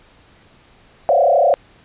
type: tone with frequency modulation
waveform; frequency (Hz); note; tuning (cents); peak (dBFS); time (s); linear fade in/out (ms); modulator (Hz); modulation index
sine; 626; D#5; +10; -10; 1.09-1.54; 0; 32.7; 3
effects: pink hiss -50 dBFS RMS until 1.84 s + resampled to 8000 Hz